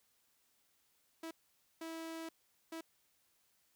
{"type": "tone bursts at uneven times", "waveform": "sawtooth", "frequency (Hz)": 326.1, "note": "E4", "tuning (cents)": -19, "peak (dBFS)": -39, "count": 3, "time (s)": [[1.23, 1.31], [1.81, 2.29], [2.72, 2.81]], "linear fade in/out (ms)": 5, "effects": ["white hiss -75 dBFS RMS until 3.75 s"]}